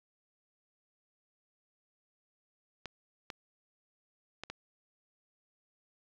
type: clicks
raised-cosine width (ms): 0.2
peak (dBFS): -22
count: 4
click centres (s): 2.857 / 3.302 / 4.436 / 4.5
effects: low-pass 5000 Hz 12 dB/octave + 10-bit